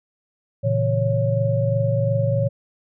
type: tone cluster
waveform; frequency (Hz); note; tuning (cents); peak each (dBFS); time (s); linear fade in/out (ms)
sine; 114.5 / 137.4 / 162.9 / 555; A#2 / C#3 / E3 / C#5; -31 / -15 / -20 / +2; -20 / -26 / -27 / -22; 0.63-2.49; 20
effects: none